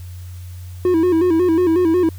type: tone with vibrato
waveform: triangle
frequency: 342.8 Hz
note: F4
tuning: 32 cents flat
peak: -10 dBFS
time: 0.85-2.09 s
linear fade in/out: 2 ms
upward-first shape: square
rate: 5.5 Hz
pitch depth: 95 cents each way
effects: added 90 Hz sine -30 dBFS peak until 2.18 s + white hiss -48 dBFS RMS until 2.18 s